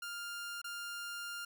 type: tone with dropouts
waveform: sawtooth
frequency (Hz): 1400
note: F6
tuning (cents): +4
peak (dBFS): -37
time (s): 0.02-1.45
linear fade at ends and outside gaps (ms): 5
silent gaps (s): 0.617-0.642
effects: none